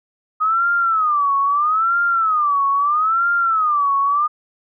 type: tone with vibrato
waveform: sine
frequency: 1244.5 Hz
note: D#6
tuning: in tune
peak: -14 dBFS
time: 0.4-4.28 s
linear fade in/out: 20 ms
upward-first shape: sine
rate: 0.77 Hz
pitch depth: 200 cents each way
effects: none